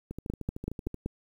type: two click trains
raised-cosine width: 3 ms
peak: -18 / -24 dBFS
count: 5 / 12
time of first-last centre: 0.3-1.06 / 0.11-0.943 s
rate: 5.26 / 13.2 Hz
effects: 9-bit